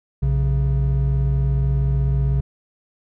triangle tone pair together, 60.85 / 136.6 Hz, B1 / C#3, -25 / -25 cents, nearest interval octave + major second, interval 1400 cents, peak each -17 dBFS, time 0.22-2.41 s, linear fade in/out 10 ms, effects none

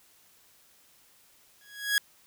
sawtooth tone with exponential growth, 1661.2 Hz, G#6, in tune, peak -16 dBFS, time 1.61-1.98 s, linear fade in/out 1 ms, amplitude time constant 80 ms, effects white hiss -61 dBFS RMS until 2.26 s

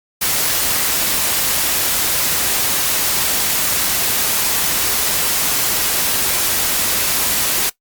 white noise, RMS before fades -17 dBFS, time 0.21-7.7 s, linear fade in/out 10 ms, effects noise-tail reverb RT60 0.1 s tail -19 dB re dry + Opus 48 kbps

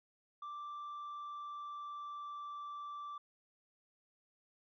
sine tone with pitch glide, 1174.7 to 1167.9 Hz, D6 to D6, 0 to -10 cents, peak -40 dBFS, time 0.42-3.18 s, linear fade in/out 5 ms, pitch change -10 cents, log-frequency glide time 0.81-2.62 s, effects tanh soft clip ceiling -42 dBFS

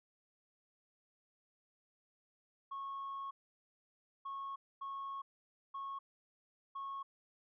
sine tone bursts at uneven times, 1097 Hz, C#6, 18 cents flat, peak -39 dBFS, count 5, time 2.71-3.31 / 4.25-4.56 / 4.81-5.22 / 5.74-5.99 / 6.75-7.03 s, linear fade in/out 10 ms, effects tanh soft clip ceiling -38 dBFS

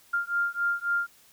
sine beating tone pair, 1396.9 / 1400.6 Hz, F6 / F6, 0 / +5 cents, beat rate 3.7 Hz, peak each -28 dBFS, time 0.13-1.07 s, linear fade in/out 10 ms, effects white hiss -58 dBFS RMS until 1.32 s

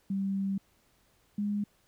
sine tone pair in turn, 195.2 / 205.6 Hz, G3 / G#3, -7 / -17 cents, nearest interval minor second, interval 90 cents, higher second, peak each -28 dBFS, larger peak neither, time 0.1-0.58 / 1.38-1.64 s, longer first, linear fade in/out 5 ms, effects pink hiss -68 dBFS RMS until 1.87 s

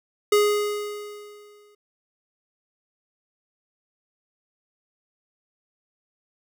square tone with exponential decay, 415.3 Hz, G#4, in tune, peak -15 dBFS, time 0.32-1.75 s, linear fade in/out 5 ms, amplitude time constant 310 ms, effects none

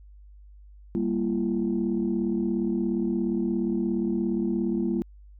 sine tone cluster, 197.3 / 234.4 / 339.9 Hz, G3 / A#3 / F4, +11 / +10 / -47 cents, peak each -27 dBFS, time 0.95-5.02 s, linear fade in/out 0 ms, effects tanh soft clip ceiling -16 dBFS + added 50 Hz sine -46 dBFS peak until 5.39 s

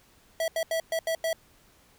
square tone bursts at uneven times, 653 Hz, E5, 17 cents flat, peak -26 dBFS, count 6, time 0.4-0.48 / 0.56-0.63 / 0.71-0.8 / 0.92-0.99 / 1.07-1.15 / 1.24-1.33 s, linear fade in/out 2 ms, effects pink hiss -60 dBFS RMS until 1.98 s

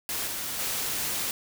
white noise with level steps, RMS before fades -31 / -33 / -30 dBFS, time 0.09-1.31 s, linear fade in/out 0 ms, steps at 0.27 / 0.59 s, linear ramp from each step 2 ms, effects none

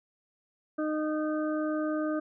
harmonic tone, 307.4 Hz, D#4, 21 cents flat, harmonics 1 / 2 / 4 / 5, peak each -29 / -33 / -39 / -42 dBFS, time 0.78-2.2 s, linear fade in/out 10 ms, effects none

